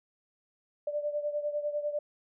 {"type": "beating tone pair", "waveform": "sine", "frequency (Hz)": [588, 598], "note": ["D5", "D5"], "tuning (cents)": [2, 31], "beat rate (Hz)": 10, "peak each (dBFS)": [-31, -36], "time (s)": [0.87, 1.99], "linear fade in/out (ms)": 5, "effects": []}